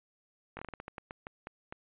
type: slowing click train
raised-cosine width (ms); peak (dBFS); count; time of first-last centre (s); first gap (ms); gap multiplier
0.5; -26; 13; 0.57-1.725; 20; 1.26
effects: resampled to 8000 Hz